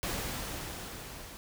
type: noise with level ramp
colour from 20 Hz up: pink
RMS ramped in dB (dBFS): -34 to -47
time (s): 0.03-1.37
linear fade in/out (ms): 0
effects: none